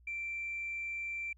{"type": "tone", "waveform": "sine", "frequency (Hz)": 2349, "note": "D7", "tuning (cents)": 0, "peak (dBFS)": -35, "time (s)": [0.07, 1.33], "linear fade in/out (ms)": 5, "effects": ["tanh soft clip ceiling -31 dBFS", "added 60 Hz sine -59 dBFS peak until 1.37 s"]}